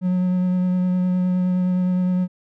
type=tone with vibrato; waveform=triangle; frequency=182 Hz; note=F#3; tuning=28 cents flat; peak=-15 dBFS; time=0.01-2.28 s; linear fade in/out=50 ms; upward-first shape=triangle; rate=9.7 Hz; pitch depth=15 cents each way; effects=none